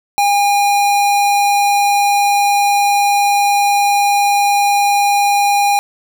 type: tone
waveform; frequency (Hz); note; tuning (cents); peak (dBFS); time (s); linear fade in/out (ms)
square; 811; G#5; -41; -11; 0.18-5.79; 0
effects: none